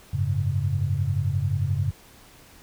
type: chord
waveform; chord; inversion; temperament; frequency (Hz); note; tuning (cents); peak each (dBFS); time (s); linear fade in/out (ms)
sine; F# suspended second; none; equal; 92.5 / 103.83 / 138.59; F#2 / G#2 / C#3; 0 / 0 / 0; -26; 0.13-1.91; 10
effects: pink hiss -51 dBFS RMS until 2.62 s